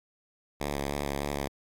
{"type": "tone with vibrato", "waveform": "5% pulse", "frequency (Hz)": 71.1, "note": "C#2", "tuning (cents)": 45, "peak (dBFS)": -19, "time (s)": [0.6, 1.48], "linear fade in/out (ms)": 10, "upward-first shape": "square", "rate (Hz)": 3.3, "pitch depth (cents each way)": 24, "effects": ["AAC 64 kbps"]}